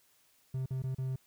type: tone with dropouts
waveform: triangle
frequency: 130.81 Hz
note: C3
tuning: in tune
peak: -30 dBFS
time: 0.54-1.16 s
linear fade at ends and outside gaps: 5 ms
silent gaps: 0.66-0.706 / 0.822-0.837 / 0.948-0.983 s
effects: white hiss -68 dBFS RMS until 1.26 s